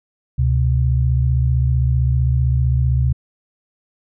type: tone pair together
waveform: sine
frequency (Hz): 71 / 126.51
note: C#2 / B2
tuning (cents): +42 / +42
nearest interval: minor seventh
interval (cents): 1000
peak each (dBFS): -16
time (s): 0.38-3.13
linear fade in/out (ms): 10
effects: none